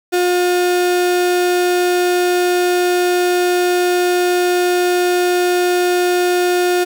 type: tone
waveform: 35% pulse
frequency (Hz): 357.2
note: F4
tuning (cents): +39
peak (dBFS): -11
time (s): 0.12-6.85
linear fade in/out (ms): 20
effects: 8-bit